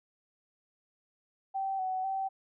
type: tone with pitch steps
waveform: sine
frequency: 775 / 750 / 772 Hz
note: G5 / F#5 / G5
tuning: -20 / +23 / -27 cents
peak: -30 dBFS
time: 1.54-2.29 s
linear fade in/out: 20 ms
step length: 250 ms
effects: none